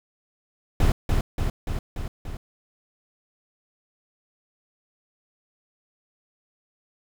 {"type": "noise with echo", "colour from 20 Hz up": "brown", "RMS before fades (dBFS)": -18, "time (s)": [0.8, 0.92], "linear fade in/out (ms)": 2, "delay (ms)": 290, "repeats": 5, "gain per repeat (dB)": -3, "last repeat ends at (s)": 2.37, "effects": []}